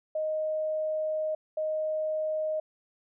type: tone pair in turn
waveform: sine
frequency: 622.3 / 622.3 Hz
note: D#5 / D#5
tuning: 0 / 0 cents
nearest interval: unison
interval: 0 cents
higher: neither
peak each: -27 dBFS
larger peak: neither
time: 0.15-1.35 / 1.57-2.6 s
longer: first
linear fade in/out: 5 ms
effects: none